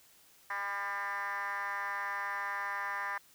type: tone with frequency modulation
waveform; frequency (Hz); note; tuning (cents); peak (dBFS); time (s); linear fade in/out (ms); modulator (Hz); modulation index
sine; 1400; F6; +4; -32; 0.5-3.18; 5; 199; 2.8
effects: tanh soft clip ceiling -31 dBFS + white hiss -62 dBFS RMS until 3.34 s